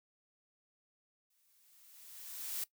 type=noise with exponential growth; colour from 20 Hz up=blue; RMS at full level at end=-37 dBFS; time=1.3-2.64 s; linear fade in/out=5 ms; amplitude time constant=290 ms; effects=noise-tail reverb RT60 0.1 s tail -19 dB re dry